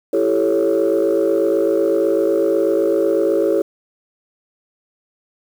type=chord; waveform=sine; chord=A dominant seventh; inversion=second; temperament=equal with one note detuned; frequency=333.7 / 392 / 440 / 554.4 Hz; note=E4 / G4 / A4 / C#5; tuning=+21 / 0 / 0 / 0 cents; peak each=-18 dBFS; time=0.13-3.62 s; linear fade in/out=5 ms; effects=tanh soft clip ceiling -8 dBFS + 7-bit